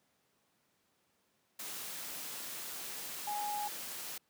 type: tone in noise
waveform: sine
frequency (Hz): 830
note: G#5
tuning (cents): -1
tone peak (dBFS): -35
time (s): 3.27-3.68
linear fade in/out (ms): 5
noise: white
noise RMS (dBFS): -43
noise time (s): 1.59-4.18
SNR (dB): +5
effects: pink hiss -75 dBFS RMS until 4.29 s + high-pass 150 Hz 12 dB/octave